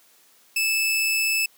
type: tone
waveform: sawtooth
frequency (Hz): 2622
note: E7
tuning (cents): -10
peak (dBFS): -17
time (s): 0.56-1.46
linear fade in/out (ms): 5
effects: white hiss -57 dBFS RMS until 1.57 s + high-pass 200 Hz 12 dB/octave